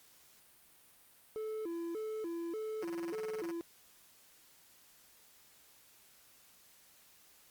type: tone with vibrato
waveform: triangle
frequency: 383.2 Hz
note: G4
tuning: 39 cents flat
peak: -35 dBFS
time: 1.36-3.61 s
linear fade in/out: 0 ms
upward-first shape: square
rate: 1.7 Hz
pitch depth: 220 cents each way
type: tone bursts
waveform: 5% pulse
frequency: 182.6 Hz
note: F#3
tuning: 23 cents flat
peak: -35 dBFS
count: 14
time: 2.82-3.513 s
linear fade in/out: 5 ms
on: 30 ms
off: 21 ms
effects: white hiss -63 dBFS RMS until 7.5 s + Opus 48 kbps